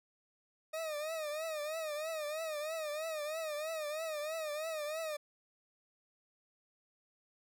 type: tone with vibrato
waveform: 40% pulse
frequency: 620 Hz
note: D#5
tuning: 6 cents flat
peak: -36 dBFS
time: 0.73-5.17 s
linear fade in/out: 10 ms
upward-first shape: triangle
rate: 3.1 Hz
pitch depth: 110 cents each way
effects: none